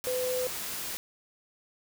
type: tone in noise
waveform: sine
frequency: 505 Hz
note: B4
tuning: 39 cents sharp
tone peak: -28 dBFS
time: 0.07-0.47 s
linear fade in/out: 0 ms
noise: white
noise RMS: -36 dBFS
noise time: 0.04-0.97 s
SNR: +5 dB
effects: none

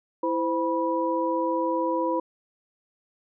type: tone cluster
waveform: sine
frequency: 330.4 / 515 / 977 Hz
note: E4 / C5 / B5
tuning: +4 / -28 / -19 cents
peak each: -27 dBFS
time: 0.23-2.2 s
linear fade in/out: 5 ms
effects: none

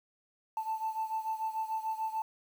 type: beating tone pair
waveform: sine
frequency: 880 / 886.8 Hz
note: A5 / A5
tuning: 0 / +13 cents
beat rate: 6.8 Hz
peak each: -33 / -36 dBFS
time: 0.57-2.22 s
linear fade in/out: 2 ms
effects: tanh soft clip ceiling -26 dBFS + 9-bit

